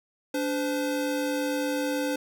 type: tone pair together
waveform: square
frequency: 289.9 / 512 Hz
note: D4 / C5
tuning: -22 / -38 cents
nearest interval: minor seventh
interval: 984 cents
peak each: -29 / -30 dBFS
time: 0.34-2.16 s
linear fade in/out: 5 ms
effects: none